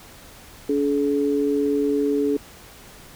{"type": "tone pair together", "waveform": "sine", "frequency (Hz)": [285.5, 427.7], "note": ["D4", "A4"], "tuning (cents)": [-49, -49], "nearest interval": "perfect fifth", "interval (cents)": 700, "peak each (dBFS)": -21, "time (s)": [0.69, 2.37], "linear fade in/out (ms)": 5, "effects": ["pink hiss -45 dBFS RMS until 3.15 s"]}